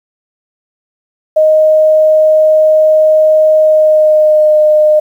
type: tone with pitch glide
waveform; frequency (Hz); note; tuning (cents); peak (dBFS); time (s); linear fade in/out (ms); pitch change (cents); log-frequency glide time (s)
sine; 622.3 to 610.6; D#5 to D#5; 0 to -33; -4; 1.36-5; 10; -33; 3.59-4.6
effects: 7-bit